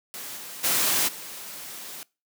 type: noise with level steps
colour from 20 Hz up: white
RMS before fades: -37 / -39 / -23 / -39 dBFS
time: 0.14-2.03 s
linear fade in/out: 0 ms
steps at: 0.36 / 0.63 / 1.07 s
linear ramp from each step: 20 ms
effects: noise-tail reverb RT60 0.3 s tail -24 dB re dry + high-pass 150 Hz 12 dB/octave